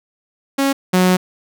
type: tone pair in turn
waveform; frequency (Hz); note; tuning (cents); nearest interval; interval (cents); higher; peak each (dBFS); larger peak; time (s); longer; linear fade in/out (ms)
sawtooth; 274.6 / 183.27; C#4 / F#3; -16 / -16; perfect fifth; 700; first; -10 / -7; second; 0.58-0.73 / 0.93-1.17; second; 10
effects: none